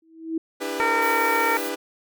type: tone with exponential growth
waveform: sine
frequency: 324.3 Hz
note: E4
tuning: 28 cents flat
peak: -20 dBFS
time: 0.02-0.38 s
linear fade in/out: 5 ms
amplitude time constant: 77 ms
type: chord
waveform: sawtooth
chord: E minor seventh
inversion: third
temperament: equal with one note detuned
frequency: 293.7 / 329.6 / 400.5 / 493.9 Hz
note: D4 / E4 / G4 / B4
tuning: 0 / 0 / +37 / 0 cents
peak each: -29 / -30 / -28 / -27 dBFS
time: 0.6-1.76 s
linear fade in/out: 20 ms
type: harmonic tone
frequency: 457.7 Hz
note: A#4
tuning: 32 cents flat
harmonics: 1 / 2 / 3 / 4 / 5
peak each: -28 / -23 / -26 / -27 / -27 dBFS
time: 0.8-1.57 s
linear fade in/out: 0 ms
type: noise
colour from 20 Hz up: violet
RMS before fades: -34 dBFS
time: 1.01-1.7 s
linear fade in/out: 20 ms
effects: none